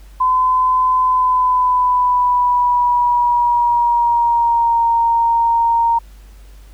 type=tone with pitch glide; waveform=sine; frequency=1018 to 928.1 Hz; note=C6 to A#5; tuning=-48 to -8 cents; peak=-11 dBFS; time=0.2-5.99 s; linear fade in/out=10 ms; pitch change=-160 cents; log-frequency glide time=1.02-4.85 s; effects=added 49 Hz sine -37 dBFS peak until 6.73 s + pink hiss -51 dBFS RMS until 6.73 s